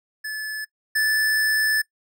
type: tone pair in turn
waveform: square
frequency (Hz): 1729 / 1746.1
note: A6 / A6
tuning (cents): -31 / -14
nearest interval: unison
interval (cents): 17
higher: second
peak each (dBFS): -28 / -19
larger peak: second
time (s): 0.24-0.65 / 0.95-1.82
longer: second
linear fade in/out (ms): 10
effects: noise-tail reverb RT60 0.1 s tail -21 dB re dry